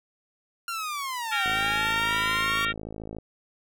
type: linear two-way sweep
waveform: sawtooth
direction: down then up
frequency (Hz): 1396.9 to 740 to 1140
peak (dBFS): -26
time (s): 0.68-2.65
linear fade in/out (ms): 2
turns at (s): 1.47
type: harmonic tone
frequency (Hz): 461.1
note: A#4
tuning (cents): -19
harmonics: 3 / 4 / 5 / 6 / 7 / 8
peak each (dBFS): -28 / -30 / -32 / -34 / -35 / -36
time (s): 1.31-2.73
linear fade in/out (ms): 20
type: click train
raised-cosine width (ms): 2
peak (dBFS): -24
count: 94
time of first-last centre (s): 1.46-3.185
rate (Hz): 53.9
effects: none